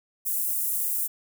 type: high-pass noise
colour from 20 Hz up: white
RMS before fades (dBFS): -27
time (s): 0.25-1.08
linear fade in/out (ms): 20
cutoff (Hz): 9200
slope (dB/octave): 24
effects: none